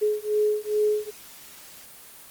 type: beating tone pair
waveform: sine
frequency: 421.6 / 424 Hz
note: G#4 / G#4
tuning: +26 / +36 cents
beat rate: 2.4 Hz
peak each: -24 dBFS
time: 0.01-1.11 s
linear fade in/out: 20 ms
effects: white hiss -46 dBFS RMS until 2.3 s + Opus 24 kbps